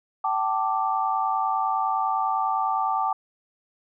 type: chord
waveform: sine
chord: G suspended second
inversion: none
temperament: equal with one note detuned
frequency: 770.1 / 880 / 1174.7 Hz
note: G5 / A5 / D6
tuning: -31 / 0 / 0 cents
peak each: -26 dBFS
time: 0.24-3.13 s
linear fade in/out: 5 ms
effects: none